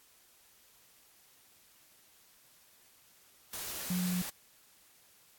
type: tone in noise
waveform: sine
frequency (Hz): 180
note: F#3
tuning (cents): -47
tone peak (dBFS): -30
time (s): 3.9-4.22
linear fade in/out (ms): 5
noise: white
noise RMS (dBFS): -40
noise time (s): 3.53-4.3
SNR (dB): +7
effects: white hiss -63 dBFS RMS until 5.38 s + AAC 64 kbps